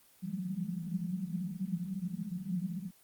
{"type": "band-pass noise", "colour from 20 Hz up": "pink", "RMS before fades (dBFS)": -37, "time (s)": [0.22, 2.91], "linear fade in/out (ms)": 20, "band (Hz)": [170, 200], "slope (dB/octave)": 96, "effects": ["white hiss -63 dBFS RMS until 3.03 s", "Opus 24 kbps"]}